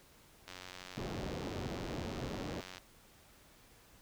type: click train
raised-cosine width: 0.2 ms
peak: -29 dBFS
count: 212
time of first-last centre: 0.48-2.781 s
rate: 91.7 Hz
type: low-pass noise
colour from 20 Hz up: white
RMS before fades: -41 dBFS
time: 0.97-2.61 s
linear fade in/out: 0 ms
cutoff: 420 Hz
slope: 12 dB/octave
effects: pink hiss -62 dBFS RMS until 4.01 s